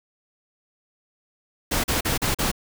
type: noise bursts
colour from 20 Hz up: pink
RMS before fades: -23 dBFS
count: 5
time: 1.71-2.516 s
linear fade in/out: 10 ms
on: 130 ms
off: 39 ms
effects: none